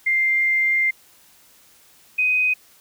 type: tone pair in turn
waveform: sine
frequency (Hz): 2099 / 2505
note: C7 / D#7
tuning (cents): +5 / +11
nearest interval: minor third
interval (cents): 306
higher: second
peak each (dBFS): -16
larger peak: neither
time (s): 0.06-0.91 / 2.18-2.54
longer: first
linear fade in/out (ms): 10
effects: white hiss -53 dBFS RMS until 2.8 s